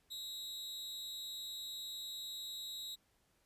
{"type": "tone with amplitude modulation", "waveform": "40% pulse", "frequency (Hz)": 3840, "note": "B7", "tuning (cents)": -49, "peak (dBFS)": -38, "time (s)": [0.1, 2.96], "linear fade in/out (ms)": 20, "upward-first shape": "sine", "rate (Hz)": 251, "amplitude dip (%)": 80, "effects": ["pink hiss -75 dBFS RMS until 3.45 s", "resampled to 32000 Hz"]}